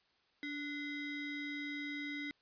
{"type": "ring-modulated tone", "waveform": "square", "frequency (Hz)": 880, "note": "A5", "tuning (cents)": 0, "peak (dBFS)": -37, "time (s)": [0.43, 2.31], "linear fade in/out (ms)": 0, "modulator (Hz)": 1170, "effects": ["white hiss -73 dBFS RMS until 2.41 s", "resampled to 11025 Hz"]}